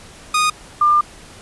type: tone pair in turn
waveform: sawtooth / sine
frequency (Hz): 1235 / 1198.5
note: D#6 / D6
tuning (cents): -13 / +35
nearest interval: minor second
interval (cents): 52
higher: first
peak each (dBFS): -10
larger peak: neither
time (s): 0.34-0.5 / 0.81-1.01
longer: second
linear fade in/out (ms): 5
effects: pink hiss -41 dBFS RMS until 1.41 s + resampled to 24000 Hz